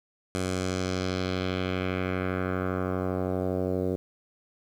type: tone with low-pass filter sweep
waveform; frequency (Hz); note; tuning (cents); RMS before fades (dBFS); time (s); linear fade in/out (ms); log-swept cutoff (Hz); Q
10% pulse; 92.5; F#2; 0; -29; 0.35-3.96; 0; 9300 to 470; 1.7
effects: 9-bit